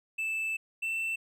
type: tone pair in turn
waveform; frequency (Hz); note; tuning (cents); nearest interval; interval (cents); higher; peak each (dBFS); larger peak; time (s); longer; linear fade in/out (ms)
triangle; 2637 / 2674; E7 / E7; 0 / +24; unison; 24; second; -28; neither; 0.18-0.57 / 0.82-1.16; first; 10
effects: none